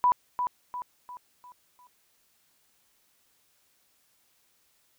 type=tone with echo; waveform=sine; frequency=987.8 Hz; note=B5; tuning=in tune; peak=-18 dBFS; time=0.04-0.12 s; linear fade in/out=0 ms; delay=350 ms; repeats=5; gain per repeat=-7 dB; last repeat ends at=1.87 s; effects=white hiss -68 dBFS RMS until 4.98 s